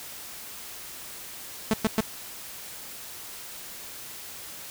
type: tone bursts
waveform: sawtooth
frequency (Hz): 220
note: A3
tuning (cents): 0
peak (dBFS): -16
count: 3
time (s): 1.71-2.005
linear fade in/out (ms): 0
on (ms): 25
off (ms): 110
effects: white hiss -41 dBFS RMS until 4.7 s